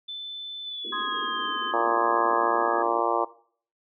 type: tone with pitch glide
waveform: sine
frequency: 3520 to 3082 Hz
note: A7 to G7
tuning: 0 to -30 cents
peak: -32 dBFS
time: 0.08-1.72 s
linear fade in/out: 10 ms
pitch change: -230 cents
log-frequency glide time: 0.64-1.57 s
type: band-pass noise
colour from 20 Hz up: white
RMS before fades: -42 dBFS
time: 0.84-3.01 s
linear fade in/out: 10 ms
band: 220 to 470 Hz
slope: 96 dB/octave
type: chord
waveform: sine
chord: Ab major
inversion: first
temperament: equal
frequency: 1046.5 / 1244.5 / 1661.2 Hz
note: C6 / Eb6 / Ab6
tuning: 0 / 0 / 0 cents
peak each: -32 dBFS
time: 0.92-2.83 s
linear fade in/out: 10 ms
type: harmonic tone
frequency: 116.2 Hz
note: A#2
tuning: 5 cents flat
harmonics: 3 / 4 / 5 / 6 / 7 / 8 / 9 / 10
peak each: -30 / -30 / -30 / -30 / -30 / -30 / -30 / -30 dBFS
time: 1.73-3.25 s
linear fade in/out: 10 ms
effects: noise-tail reverb RT60 0.5 s tail -17 dB re dry